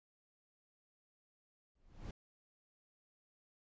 brown noise with exponential growth, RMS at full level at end -39 dBFS, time 1.75-2.11 s, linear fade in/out 5 ms, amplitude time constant 77 ms, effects resampled to 16000 Hz

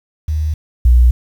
sine tone pair in turn, 77 / 60.78 Hz, D#2 / B1, -17 / -27 cents, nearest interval major third, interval 410 cents, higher first, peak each -14 / -5 dBFS, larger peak second, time 0.28-0.54 / 0.85-1.11 s, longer neither, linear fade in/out 5 ms, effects 7-bit

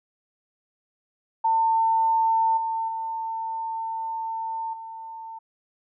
sine tone with level steps, 899 Hz, A5, 37 cents sharp, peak -18 / -24 / -27 / -35 dBFS, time 1.44-5.39 s, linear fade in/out 10 ms, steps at 2.57 / 2.88 / 4.73 s, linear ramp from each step 5 ms, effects none

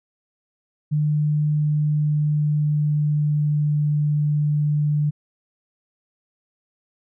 sine tone with pitch glide, 150.2 to 148.65 Hz, D3 to D3, +39 to +21 cents, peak -17 dBFS, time 0.91-5.11 s, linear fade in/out 20 ms, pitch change -18 cents, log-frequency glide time 1.64-3.87 s, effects none

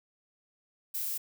violet noise, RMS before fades -34 dBFS, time 0.94-1.18 s, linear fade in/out 10 ms, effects none

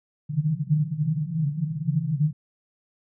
white band-pass noise, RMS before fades -25 dBFS, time 0.29-2.33 s, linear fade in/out 10 ms, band 140 to 160 Hz, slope 96 dB/octave, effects none

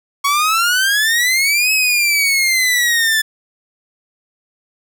sawtooth exponential two-way sweep, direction up then down, 1108.7 to 2580 to 1740 Hz, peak -9 dBFS, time 0.24-3.22 s, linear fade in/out 10 ms, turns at 1.72 s, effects none

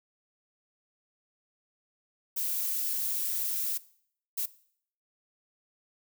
violet noise bursts at uneven times, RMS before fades -31 dBFS, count 2, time 2.36-3.78 / 4.37-4.46 s, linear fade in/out 10 ms, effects noise-tail reverb RT60 0.6 s tail -19 dB re dry

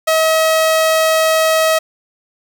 sawtooth tone, 639 Hz, D#5, 46 cents sharp, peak -7 dBFS, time 0.07-1.79 s, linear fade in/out 10 ms, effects none

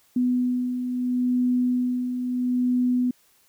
sine beating tone pair, 248.2 / 248.95 Hz, B3 / B3, +9 / +14 cents, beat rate 0.75 Hz, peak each -30 / -21 dBFS, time 0.16-3.11 s, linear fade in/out 5 ms, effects white hiss -61 dBFS RMS until 3.48 s

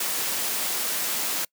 white noise, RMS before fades -27 dBFS, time 0-1.45 s, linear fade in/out 5 ms, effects noise-tail reverb RT60 0.1 s tail -26 dB re dry + high-pass 200 Hz 12 dB/octave

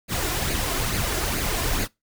pink noise with flanger, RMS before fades -25 dBFS, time 0.08-1.88 s, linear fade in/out 50 ms, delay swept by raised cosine 0.44 to 2.94 ms, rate 2.3 Hz, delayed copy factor +0.55, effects noise-tail reverb RT60 0.2 s tail -23 dB re dry

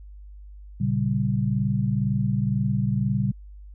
sine chord, G diminished, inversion first, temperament equal, 116.54 / 138.59 / 196 Hz, Bb2 / Db3 / G3, 0 / 0 / 0 cents, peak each -25 dBFS, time 0.8-3.32 s, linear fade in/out 10 ms, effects added 50 Hz sine -40 dBFS peak until 3.74 s

